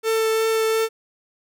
45% pulse tone with vibrato, 444.7 Hz, A4, 18 cents sharp, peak -18 dBFS, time 0.03-0.89 s, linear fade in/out 50 ms, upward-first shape triangle, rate 2.8 Hz, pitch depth 10 cents each way, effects none

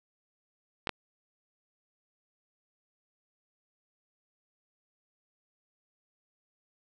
clicks, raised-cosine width 0.3 ms, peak -14 dBFS, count 2, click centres 0.872 / 0.893 s, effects none

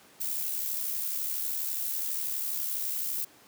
violet noise with amplitude modulation, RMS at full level -30 dBFS, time 0.2-3.25 s, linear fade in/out 10 ms, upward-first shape sine, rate 72.1 Hz, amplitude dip 45%, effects pink hiss -56 dBFS RMS until 3.47 s + high-pass 200 Hz 12 dB/octave

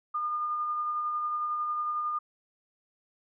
sine tone with tremolo, 1214 Hz, D#6, 43 cents flat, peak -27 dBFS, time 0.14-2.19 s, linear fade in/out 10 ms, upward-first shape sine, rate 11 Hz, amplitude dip 25%, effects none

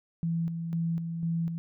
sine tone with tremolo, 166.5 Hz, E3, 18 cents sharp, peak -26 dBFS, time 0.23-1.58 s, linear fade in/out 0 ms, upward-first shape square, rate 2 Hz, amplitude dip 45%, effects none

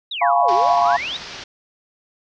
sine exponential two-way sweep, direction down then up, 3974 to 347.9 to 3974 Hz, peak -24 dBFS, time 0.11-1.17 s, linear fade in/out 5 ms, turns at 0.53 s
sine chord, C# dominant seventh, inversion first, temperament equal, 698.5 / 830.6 / 987.8 / 1108.7 Hz, E#5 / G#5 / B5 / C#6, 0 / 0 / 0 / 0 cents, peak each -16 / -21 / -19 / -22 dBFS, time 0.21-0.97 s, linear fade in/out 10 ms
white low-pass noise, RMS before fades -35 dBFS, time 0.48-1.44 s, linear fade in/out 5 ms, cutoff 5600 Hz, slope 48 dB/octave
effects none

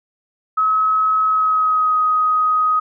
sine tone with pitch glide, 1282 to 1254.9 Hz, E6 to D#6, -49 to +14 cents, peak -13 dBFS, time 0.57-2.8 s, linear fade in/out 10 ms, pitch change -37 cents, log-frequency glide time 1.26-1.97 s, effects none

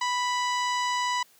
harmonic tone, 987.8 Hz, B5, in tune, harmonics 1 / 2 / 3 / 4 / 5 / 6 / 7 / 8, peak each -26 / -32 / -36 / -38 / -40 / -42 / -43 / -44 dBFS, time 0.01-1.23 s, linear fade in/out 5 ms, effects white hiss -59 dBFS RMS until 1.39 s + high-pass 100 Hz 12 dB/octave

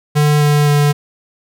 square tone with pitch steps, 148.6 / 147.32 / 146.05 Hz, D3 / D3 / D3, +21 / +6 / -9 cents, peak -10 dBFS, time 0.15-0.93 s, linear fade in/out 20 ms, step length 260 ms, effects none

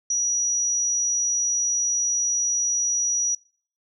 sine tone, 5820 Hz, F#8, 29 cents flat, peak -20 dBFS, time 0.1-3.35 s, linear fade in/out 5 ms, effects noise-tail reverb RT60 0.5 s tail -25 dB re dry

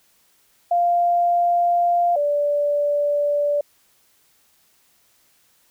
sine tone pair in turn, 697 / 581.9 Hz, F5 / D5, -4 / -16 cents, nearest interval minor third, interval 312 cents, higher first, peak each -15 / -17 dBFS, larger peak first, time 0.71-2.16 / 2.16-3.61 s, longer neither, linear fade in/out 5 ms, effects white hiss -60 dBFS RMS until 5.7 s

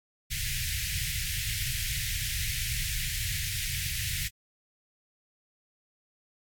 pink band-stop noise, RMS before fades -32 dBFS, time 0.3-4.29 s, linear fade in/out 20 ms, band 140 to 1800 Hz, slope 48 dB/octave, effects AAC 64 kbps

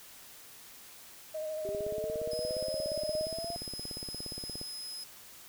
sine tone with vibrato, 622.3 Hz, D#5, in tune, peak -34 dBFS, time 1.34-3.26 s, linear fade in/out 10 ms, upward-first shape sine, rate 13 Hz, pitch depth 24 cents each way
sine exponential sweep, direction up, 392 to 691 Hz, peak -37 dBFS, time 1.65-3.56 s, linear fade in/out 0 ms
click train, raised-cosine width 2 ms, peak -29 dBFS, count 51, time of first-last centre 1.69-4.614 s, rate 17.1 Hz
35% pulse tone, 5080 Hz, D#8, 35 cents sharp, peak -37 dBFS, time 2.31-5.04 s, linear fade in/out 5 ms
effects white hiss -52 dBFS RMS until 5.48 s

